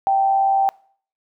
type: tone with amplitude modulation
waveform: sine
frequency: 781 Hz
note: G5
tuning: 7 cents flat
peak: -12 dBFS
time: 0.07-0.69 s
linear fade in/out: 0 ms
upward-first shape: sine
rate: 118 Hz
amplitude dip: 45%
effects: noise-tail reverb RT60 0.5 s tail -23 dB re dry

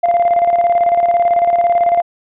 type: tone with tremolo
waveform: sine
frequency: 693 Hz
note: F5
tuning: 14 cents flat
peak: -6 dBFS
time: 0.03-2.02 s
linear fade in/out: 10 ms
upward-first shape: square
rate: 18 Hz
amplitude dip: 55%
effects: tanh soft clip ceiling -6 dBFS + resampled to 8000 Hz

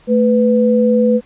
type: tone pair together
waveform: sine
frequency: 220.7 / 496.7 Hz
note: A3 / B4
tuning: +5 / +10 cents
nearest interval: octave + major second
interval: 1405 cents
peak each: -12 dBFS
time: 0.07-1.21 s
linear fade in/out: 50 ms
effects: pink hiss -49 dBFS RMS until 1.25 s + resampled to 8000 Hz

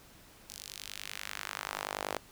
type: tone with high-pass filter sweep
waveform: sawtooth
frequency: 50.4 Hz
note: G1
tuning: 49 cents sharp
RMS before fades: -41 dBFS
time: 0.49-2.18 s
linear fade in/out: 5 ms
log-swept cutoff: 5500 to 530 Hz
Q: 1.2
effects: pink hiss -57 dBFS RMS until 2.31 s

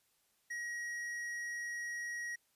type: tone with tanh clipping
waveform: sine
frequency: 1899 Hz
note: A#6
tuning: 32 cents sharp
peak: -40 dBFS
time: 0.5-2.36 s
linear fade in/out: 10 ms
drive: 10 dB
effects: white hiss -75 dBFS RMS until 2.55 s + resampled to 32000 Hz

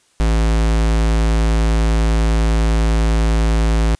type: tone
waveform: square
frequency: 55 Hz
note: A1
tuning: in tune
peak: -13 dBFS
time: 0.2-3.95 s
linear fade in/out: 0 ms
effects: white hiss -57 dBFS RMS until 3.99 s + resampled to 22050 Hz

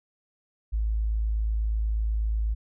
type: tone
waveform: sine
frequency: 54.1 Hz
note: A1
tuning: 29 cents flat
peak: -23 dBFS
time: 0.72-2.55 s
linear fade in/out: 20 ms
effects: none

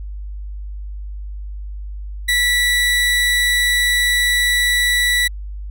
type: tone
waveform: 30% pulse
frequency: 1955 Hz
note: B6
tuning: 18 cents flat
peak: -11 dBFS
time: 2.28-5.28 s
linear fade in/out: 10 ms
effects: added 50 Hz sine -26 dBFS peak until 5.7 s

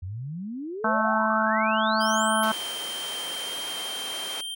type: exponential sweep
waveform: sine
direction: up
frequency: 85.2 to 11700 Hz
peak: -31 dBFS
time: 0.02-2.45 s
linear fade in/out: 10 ms
type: harmonic tone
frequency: 218.9 Hz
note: A3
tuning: 9 cents flat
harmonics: 1 / 3 / 4 / 5 / 6 / 7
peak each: -28 / -28 / -28 / -28 / -28 / -28 dBFS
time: 0.84-2.52 s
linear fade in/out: 5 ms
type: tone with pitch glide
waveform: square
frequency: 3136 to 3158 Hz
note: G7 to G7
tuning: 0 to +12 cents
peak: -32 dBFS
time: 2-4.55 s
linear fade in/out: 10 ms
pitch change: +12 cents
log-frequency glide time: 2.7-4.12 s
type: band-pass noise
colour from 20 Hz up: pink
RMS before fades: -38 dBFS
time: 2.43-4.41 s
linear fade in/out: 2 ms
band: 440 to 11000 Hz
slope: 12 dB/octave
effects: none

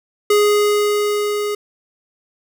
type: tone with level ramp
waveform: square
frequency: 415.3 Hz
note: G#4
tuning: in tune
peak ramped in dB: -11 to -20 dBFS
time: 0.3-1.55 s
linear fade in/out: 5 ms
effects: none

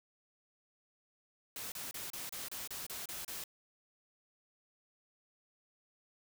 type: noise bursts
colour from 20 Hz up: white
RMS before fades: -43 dBFS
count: 10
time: 1.56-3.439 s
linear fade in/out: 2 ms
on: 160 ms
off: 31 ms
effects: none

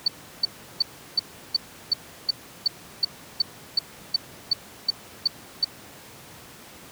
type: tone bursts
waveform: sine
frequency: 4515 Hz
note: C#8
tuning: 31 cents sharp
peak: -16 dBFS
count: 16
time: 0.06-5.646 s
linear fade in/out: 5 ms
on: 21 ms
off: 350 ms
effects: pink hiss -45 dBFS RMS until 6.91 s + high-pass 100 Hz 12 dB/octave

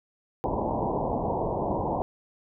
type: low-pass noise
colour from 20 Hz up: white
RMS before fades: -28 dBFS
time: 0.44-2.02 s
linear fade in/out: 0 ms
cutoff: 980 Hz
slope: 96 dB/octave
effects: none

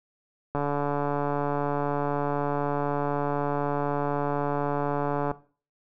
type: click train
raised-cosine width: 1 ms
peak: -14 dBFS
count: 687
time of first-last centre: 0.55-5.314 s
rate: 144 Hz
effects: noise-tail reverb RT60 0.4 s tail -17 dB re dry

